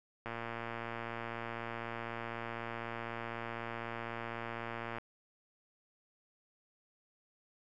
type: click train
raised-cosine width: 0.5 ms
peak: -25 dBFS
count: 549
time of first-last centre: 0.26-4.984 s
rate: 116 Hz
effects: none